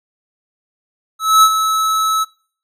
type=tone with ADSR envelope; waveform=square; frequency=1299 Hz; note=E6; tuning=26 cents flat; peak=-5 dBFS; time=1.19-2.25 s; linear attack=240 ms; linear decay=60 ms; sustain=-9 dB; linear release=24 ms; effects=noise-tail reverb RT60 0.5 s tail -24 dB re dry + MP3 64 kbps